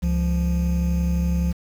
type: tone pair together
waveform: triangle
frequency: 68.4 / 173.4 Hz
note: C#2 / F3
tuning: -23 / -12 cents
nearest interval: octave + major third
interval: 1611 cents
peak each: -19 / -20 dBFS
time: 0.02-1.53 s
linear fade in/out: 20 ms
effects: 7-bit